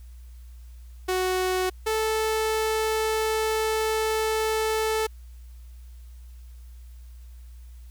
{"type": "tone pair in turn", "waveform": "sawtooth", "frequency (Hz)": [370, 438.2], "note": ["F#4", "A4"], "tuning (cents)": [0, -7], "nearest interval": "minor third", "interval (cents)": 293, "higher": "second", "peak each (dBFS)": -19, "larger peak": "neither", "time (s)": [[1.08, 1.7], [1.86, 5.07]], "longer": "second", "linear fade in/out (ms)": 10, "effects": ["added 60 Hz sine -41 dBFS peak until 7.9 s", "white hiss -62 dBFS RMS until 7.9 s"]}